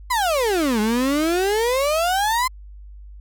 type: exponential two-way sweep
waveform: 35% pulse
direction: down then up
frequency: 1046.5 to 207.7 to 1046.5 Hz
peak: -16 dBFS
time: 0.1-2.48 s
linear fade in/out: 10 ms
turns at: 0.8 s
effects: added 50 Hz sine -37 dBFS peak until 3.2 s